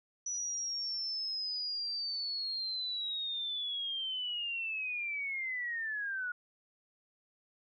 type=linear sweep; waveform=sine; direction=down; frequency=5920 to 1437 Hz; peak=-34 dBFS; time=0.26-6.32 s; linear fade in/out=5 ms; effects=none